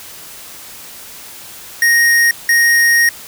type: tone pair in turn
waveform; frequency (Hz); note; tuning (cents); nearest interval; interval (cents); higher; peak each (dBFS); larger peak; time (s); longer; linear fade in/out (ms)
square; 1867 / 1867; A#6 / A#6; +2 / +2; unison; 0; neither; -9; neither; 1.82-2.31 / 2.49-3.09; second; 2
effects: white hiss -34 dBFS RMS until 3.27 s